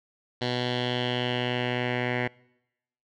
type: tone with low-pass filter sweep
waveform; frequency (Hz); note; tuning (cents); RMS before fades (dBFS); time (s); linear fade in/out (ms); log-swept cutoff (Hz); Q
10% pulse; 123.47; B2; 0; -28; 0.41-2.28; 10; 3900 to 2200; 4.1
effects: noise-tail reverb RT60 0.9 s tail -25 dB re dry